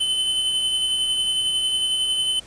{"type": "tone with tremolo", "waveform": "square", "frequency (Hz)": 3043, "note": "F#7", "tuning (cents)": 48, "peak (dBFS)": -19, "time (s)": [0, 2.4], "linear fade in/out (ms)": 10, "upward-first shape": "sine", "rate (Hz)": 11, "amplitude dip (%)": 30, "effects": ["pink hiss -46 dBFS RMS until 2.46 s", "resampled to 22050 Hz"]}